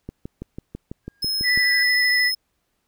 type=click train; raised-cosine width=3 ms; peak=-19 dBFS; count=10; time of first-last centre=0.09-1.575 s; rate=6.06 Hz
type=tone with exponential growth; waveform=triangle; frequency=1628 Hz; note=G#6; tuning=35 cents flat; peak=-27 dBFS; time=1.04-1.83 s; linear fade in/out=2 ms; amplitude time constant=170 ms
type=tone; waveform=45% pulse; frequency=5160 Hz; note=E8; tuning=38 cents flat; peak=-22 dBFS; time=1.22-2.35 s; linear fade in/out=10 ms
type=tone with vibrato; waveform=sine; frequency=1975.5 Hz; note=B6; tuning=in tune; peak=-17 dBFS; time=1.43-2.32 s; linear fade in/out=50 ms; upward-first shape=triangle; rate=13 Hz; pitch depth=20 cents each way
effects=pink hiss -72 dBFS RMS until 2.87 s